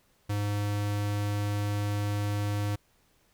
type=tone; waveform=square; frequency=102.9 Hz; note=G#2; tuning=16 cents flat; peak=-28 dBFS; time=0.29-2.76 s; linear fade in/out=10 ms; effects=pink hiss -67 dBFS RMS until 3.33 s